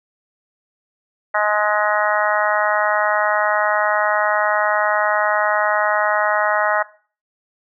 harmonic tone, 210 Hz, G#3, 19 cents sharp, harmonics 3 / 4 / 5 / 6 / 7 / 8 / 9, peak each -21 / -22 / -24 / -23 / -23 / -27 / -24 dBFS, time 1.34-6.83 s, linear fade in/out 10 ms, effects noise-tail reverb RT60 0.4 s tail -18 dB re dry

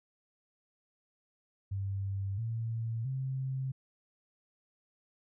sine tone with pitch steps, 98 / 113.88 / 132.33 Hz, G2 / A#2 / C3, 0 / -40 / +20 cents, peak -32 dBFS, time 1.71-3.72 s, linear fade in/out 10 ms, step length 670 ms, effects none

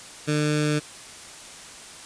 15% pulse tone with notch filter, 150.2 Hz, D3, 39 cents sharp, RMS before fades -23 dBFS, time 0.27-0.8 s, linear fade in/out 20 ms, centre 780 Hz, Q 1.2, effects white hiss -42 dBFS RMS until 2.05 s + resampled to 22050 Hz

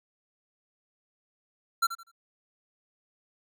square tone with echo, 1361 Hz, F6, 45 cents flat, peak -22 dBFS, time 1.82-1.87 s, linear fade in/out 10 ms, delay 82 ms, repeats 3, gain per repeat -12 dB, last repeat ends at 2.116 s, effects none

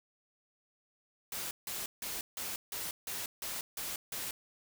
white noise bursts, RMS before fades -39 dBFS, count 9, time 1.32-4.31 s, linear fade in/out 2 ms, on 190 ms, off 160 ms, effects none

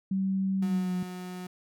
sine tone with pitch glide, 192 to 181.43 Hz, G3 to F#3, -36 to -34 cents, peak -25 dBFS, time 0.11-1.03 s, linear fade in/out 5 ms, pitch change -98 cents, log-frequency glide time 0.66-0.92 s
35% pulse tone, 181.6 Hz, F#3, 32 cents flat, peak -35 dBFS, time 0.62-1.47 s, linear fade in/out 5 ms
effects none

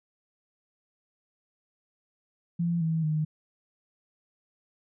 sine tone with pitch steps, 170.6 / 161.6 / 154.4 Hz, F3 / E3 / D#3, -40 / -34 / -13 cents, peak -24 dBFS, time 2.59-3.25 s, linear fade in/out 10 ms, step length 220 ms, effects none

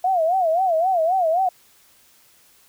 sine tone with vibrato, 698.5 Hz, F5, in tune, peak -16 dBFS, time 0.04-1.49 s, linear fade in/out 5 ms, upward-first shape sine, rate 3.8 Hz, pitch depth 170 cents each way, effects white hiss -55 dBFS RMS until 2.68 s

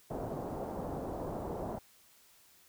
white low-pass noise, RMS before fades -39 dBFS, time 0.1-1.79 s, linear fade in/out 10 ms, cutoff 770 Hz, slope 24 dB/octave, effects white hiss -63 dBFS RMS until 2.68 s

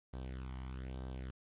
sawtooth tone with flanger, 64.5 Hz, C2, 24 cents flat, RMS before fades -44 dBFS, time 0.13-1.31 s, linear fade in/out 10 ms, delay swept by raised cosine 0.2 to 0.99 ms, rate 1.1 Hz, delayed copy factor +0.7, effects resampled to 8000 Hz + 11-bit

